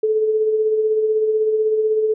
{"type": "tone with tremolo", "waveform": "sine", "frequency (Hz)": 434, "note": "A4", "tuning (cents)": -24, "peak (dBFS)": -13, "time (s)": [0.03, 2.14], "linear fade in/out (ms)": 5, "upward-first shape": "sine", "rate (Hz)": 16, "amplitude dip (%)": 40, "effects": []}